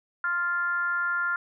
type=tone with frequency modulation; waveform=sine; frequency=1396.9 Hz; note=F6; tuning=in tune; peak=-24 dBFS; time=0.24-1.36 s; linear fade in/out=2 ms; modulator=346 Hz; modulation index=0.54; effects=none